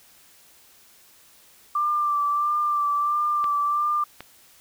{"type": "tone with vibrato", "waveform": "sine", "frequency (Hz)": 1180, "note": "D6", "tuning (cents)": 8, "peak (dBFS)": -20, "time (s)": [1.75, 4.04], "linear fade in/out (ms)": 5, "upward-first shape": "sine", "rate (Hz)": 1.5, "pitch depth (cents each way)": 27}
{"type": "clicks", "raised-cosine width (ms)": 0.3, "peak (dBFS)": -20, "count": 2, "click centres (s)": [3.442, 4.206]}
{"effects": ["white hiss -54 dBFS RMS until 4.6 s"]}